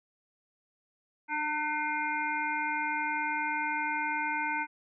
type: harmonic tone with a mistuned harmonic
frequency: 302.1 Hz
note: D4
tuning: 49 cents sharp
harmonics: 1 / 3 / 5 / 7 / 8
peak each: -41 / -32 / -35 / -35 / -39 dBFS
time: 1.28-4.67 s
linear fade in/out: 50 ms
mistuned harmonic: 1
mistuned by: -22 cents
effects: none